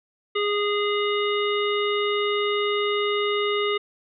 harmonic tone with a mistuned harmonic, 412.5 Hz, G#4, 12 cents flat, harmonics 1 / 3 / 5 / 7 / 9, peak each -23 / -28 / -30 / -31 / -33 dBFS, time 0.35-3.78 s, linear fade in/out 10 ms, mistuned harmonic 9, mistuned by -21 cents, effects none

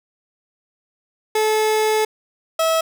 30% pulse tone pair in turn, 432.8 / 648.5 Hz, A4 / E5, -29 / -28 cents, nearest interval perfect fifth, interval 701 cents, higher second, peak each -13 dBFS, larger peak neither, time 1.35-2.05 / 2.59-2.81 s, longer first, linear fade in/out 5 ms, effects none

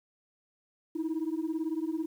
sine beating tone pair, 311.1 / 329.1 Hz, D#4 / E4, 0 / -3 cents, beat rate 18 Hz, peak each -31 / -31 dBFS, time 0.95-2.06 s, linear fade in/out 10 ms, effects tanh soft clip ceiling -26 dBFS + 10-bit

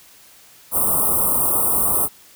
white band-stop noise, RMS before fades -18 dBFS, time 0.71-2.09 s, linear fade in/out 50 ms, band 1300 to 8400 Hz, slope 96 dB/octave, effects white hiss -48 dBFS RMS until 2.35 s

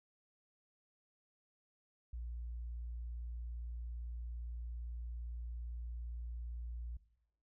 sine tone, 58.8 Hz, A#1, 16 cents sharp, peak -40 dBFS, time 2.13-6.97 s, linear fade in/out 5 ms, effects noise-tail reverb RT60 0.8 s tail -18 dB re dry + tanh soft clip ceiling -37 dBFS

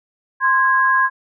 sine tone pair together, 1044.2 / 1646 Hz, C6 / G#6, -4 / -16 cents, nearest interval minor sixth, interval 788 cents, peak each -15 dBFS, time 0.4-1.1 s, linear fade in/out 50 ms, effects none

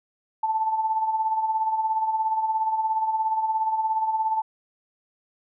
sine tone with tremolo, 880 Hz, A5, in tune, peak -19 dBFS, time 0.43-4.42 s, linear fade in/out 5 ms, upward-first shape sine, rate 17 Hz, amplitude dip 55%, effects none

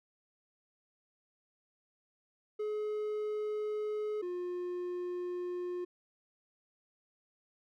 triangle tone pair in turn, 424 / 356.5 Hz, G#4 / F4, +36 / +36 cents, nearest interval minor third, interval 300 cents, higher first, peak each -31 / -33 dBFS, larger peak first, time 2.59-4.22 / 4.22-5.85 s, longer neither, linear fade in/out 10 ms, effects none

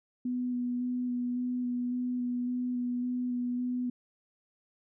sine tone with vibrato, 246.9 Hz, B3, in tune, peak -29 dBFS, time 0.25-3.9 s, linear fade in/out 5 ms, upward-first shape square, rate 1.8 Hz, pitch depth 11 cents each way, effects none

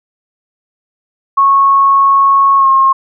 sine tone with pitch glide, 1100 to 1074.3 Hz, C#6 to C6, -14 to +45 cents, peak -5 dBFS, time 1.37-2.93 s, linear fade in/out 10 ms, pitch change -41 cents, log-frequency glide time 2.57-2.68 s, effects none

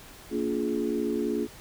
sine tone cluster, 230.9 / 286.8 / 349.6 / 420.8 Hz, A#3 / D4 / F4 / G#4, -16 / -41 / +2 / +23 cents, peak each -31 dBFS, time 0.3-1.48 s, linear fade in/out 50 ms, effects pink hiss -48 dBFS RMS until 1.6 s

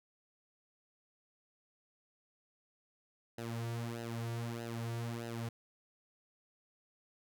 sawtooth tone with flanger, 116.54 Hz, A#2, in tune, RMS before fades -40 dBFS, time 3.38-5.49 s, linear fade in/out 5 ms, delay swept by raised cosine 0.87 to 3.87 ms, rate 1.6 Hz, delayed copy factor -0.75, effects none

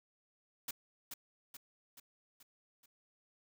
white noise with echo, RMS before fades -40 dBFS, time 0.68-0.71 s, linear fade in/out 5 ms, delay 430 ms, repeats 5, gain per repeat -5 dB, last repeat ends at 2.86 s, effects none

